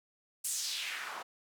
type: noise with band-pass filter sweep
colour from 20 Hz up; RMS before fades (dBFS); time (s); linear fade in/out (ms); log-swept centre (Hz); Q
white; -38; 0.44-1.23; 10; 9700 to 820; 2.2
effects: none